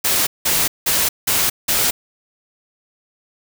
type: noise bursts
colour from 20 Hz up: white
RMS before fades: -17 dBFS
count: 5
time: 0.04-1.91 s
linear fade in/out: 10 ms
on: 230 ms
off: 180 ms
effects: none